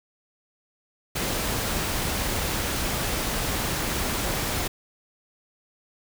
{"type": "noise", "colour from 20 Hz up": "pink", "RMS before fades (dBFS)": -27, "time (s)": [1.15, 4.68], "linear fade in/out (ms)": 10, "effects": []}